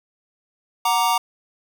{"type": "chord", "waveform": "square", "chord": "Gb augmented", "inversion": "none", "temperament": "equal", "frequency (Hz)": [740, 932.3, 1174.7], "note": ["Gb5", "Bb5", "D6"], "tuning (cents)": [0, 0, 0], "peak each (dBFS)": [-24, -20, -24], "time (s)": [0.85, 1.18], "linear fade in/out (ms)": 5, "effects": []}